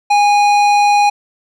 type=tone with tanh clipping; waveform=sine; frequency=822 Hz; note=G#5; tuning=18 cents flat; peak=-10 dBFS; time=0.1-1.1 s; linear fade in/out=10 ms; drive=15 dB; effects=none